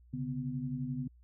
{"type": "tone cluster", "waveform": "sine", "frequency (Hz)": [132.1, 143.6, 250], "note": ["C3", "D3", "B3"], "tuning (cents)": [17, -39, 21], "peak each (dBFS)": [-40, -38, -37], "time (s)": [0.13, 1.08], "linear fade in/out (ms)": 10, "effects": ["added 60 Hz sine -57 dBFS peak until 1.23 s"]}